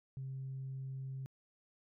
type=tone; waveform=sine; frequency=133.3 Hz; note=C3; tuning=33 cents sharp; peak=-39 dBFS; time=0.17-1.26 s; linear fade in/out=0 ms; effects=tanh soft clip ceiling -36 dBFS